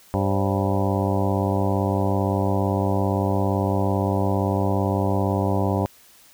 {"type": "harmonic tone with a mistuned harmonic", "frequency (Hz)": 97.7, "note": "G2", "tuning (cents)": -5, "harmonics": [1, 2, 3, 4, 5, 6, 7, 8, 9, 10], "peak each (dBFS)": [-23, -26, -28, -29, -30, -31, -31, -32, -33, -33], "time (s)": [0.14, 5.86], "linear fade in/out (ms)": 0, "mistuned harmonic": 5, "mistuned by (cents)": 110, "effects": ["white hiss -52 dBFS RMS until 6.33 s"]}